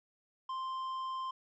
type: tone with tanh clipping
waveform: sine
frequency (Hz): 1046.5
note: C6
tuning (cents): 0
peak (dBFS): -37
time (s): 0.49-1.31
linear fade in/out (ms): 5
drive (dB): 7
effects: none